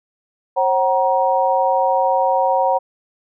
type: tone cluster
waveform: sine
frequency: 537 / 755 / 944 Hz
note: C5 / F#5 / A#5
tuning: +45 / +35 / +22 cents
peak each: -18 dBFS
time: 0.56-2.79 s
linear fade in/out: 20 ms
effects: none